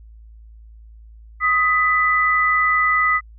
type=tone pair together; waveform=sine; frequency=1252 / 1987.4 Hz; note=D#6 / B6; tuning=+10 / +10 cents; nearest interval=minor sixth; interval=800 cents; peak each=-17 dBFS; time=1.4-3.21 s; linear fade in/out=50 ms; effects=added 55 Hz sine -40 dBFS peak until 3.38 s